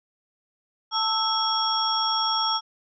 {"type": "tone cluster", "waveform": "sine", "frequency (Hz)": [887, 1317, 3327, 5530], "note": ["A5", "E6", "G#7", "F8"], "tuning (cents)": [14, -2, 2, -18], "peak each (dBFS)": -27, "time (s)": [0.91, 2.61], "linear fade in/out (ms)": 50, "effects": []}